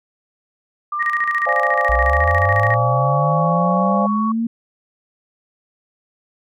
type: tone with pitch glide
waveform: sine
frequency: 1190 to 1116.7 Hz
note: D6 to C#6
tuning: +22 to +12 cents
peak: -20 dBFS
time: 0.92-4.32 s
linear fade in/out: 5 ms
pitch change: -110 cents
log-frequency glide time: 1.17-3.55 s
type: tone with tremolo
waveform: sine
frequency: 1874 Hz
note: A#6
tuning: 9 cents sharp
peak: -16 dBFS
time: 0.99-2.76 s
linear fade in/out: 20 ms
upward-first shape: square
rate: 14 Hz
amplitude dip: 75%
type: chord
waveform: sine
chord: D half-diminished seventh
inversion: third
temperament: equal with one note detuned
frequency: 523.3 / 587.3 / 691.2 / 830.6 Hz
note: C5 / D5 / F5 / Ab5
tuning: 0 / 0 / -18 / 0 cents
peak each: -23 dBFS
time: 1.46-4.07 s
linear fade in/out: 10 ms
type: linear sweep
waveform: sine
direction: up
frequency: 56.1 to 233.1 Hz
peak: -17 dBFS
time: 1.89-4.47 s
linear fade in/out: 5 ms
effects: none